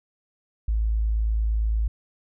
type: tone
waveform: sine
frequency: 54.4 Hz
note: A1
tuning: 19 cents flat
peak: -20 dBFS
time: 0.68-1.88 s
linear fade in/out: 5 ms
effects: none